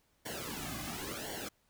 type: noise with flanger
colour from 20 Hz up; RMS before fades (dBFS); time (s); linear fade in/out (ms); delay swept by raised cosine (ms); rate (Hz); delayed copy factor
pink; -41; 0.25-1.49; 10; 0.79 to 2.19; 0.94; -0.85
effects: pink hiss -73 dBFS RMS until 1.69 s